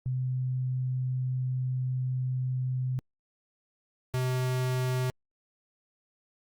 sine / square tone pair in turn, 128.2 / 127.71 Hz, C3 / C3, -35 / -42 cents, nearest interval unison, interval 7 cents, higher first, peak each -27 dBFS, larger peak neither, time 0.06-2.99 / 4.14-5.1 s, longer first, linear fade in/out 0 ms, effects Opus 48 kbps

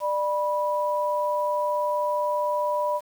sine tone pair together, 595.5 / 980 Hz, D5 / B5, +24 / -14 cents, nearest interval major sixth, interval 862 cents, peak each -25 dBFS, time 0-3.01 s, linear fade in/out 50 ms, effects 8-bit

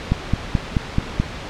click train, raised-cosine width 5 ms, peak -4 dBFS, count 6, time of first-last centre 0.12-1.2 s, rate 4.63 Hz, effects pink hiss -31 dBFS RMS until 1.49 s + low-pass 4000 Hz 12 dB/octave

